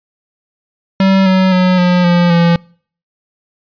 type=tone with pitch steps; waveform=square; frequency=192.4 / 187.79 / 183.29 / 178.89 / 174.61 / 170.42 Hz; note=G3 / F#3 / F#3 / F3 / F3 / F3; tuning=-32 / +26 / -16 / +42 / 0 / -42 cents; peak=-8 dBFS; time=1-2.56 s; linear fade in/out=2 ms; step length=260 ms; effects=noise-tail reverb RT60 0.5 s tail -26 dB re dry + resampled to 11025 Hz